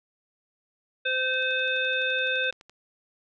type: harmonic tone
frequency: 516 Hz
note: C5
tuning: 24 cents flat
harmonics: 1 / 3 / 5 / 7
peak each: -31 / -27 / -29 / -31 dBFS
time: 1.05-2.51 s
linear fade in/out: 10 ms
type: click train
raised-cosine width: 0.2 ms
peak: -31 dBFS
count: 17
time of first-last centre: 1.34-2.696 s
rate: 11.8 Hz
effects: none